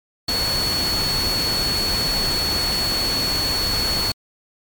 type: tone in noise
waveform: sine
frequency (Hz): 4398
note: C#8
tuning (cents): -14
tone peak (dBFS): -20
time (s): 0.28-4.12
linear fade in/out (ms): 5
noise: pink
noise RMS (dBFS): -25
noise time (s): 0.28-4.12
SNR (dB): +2
effects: MP3 96 kbps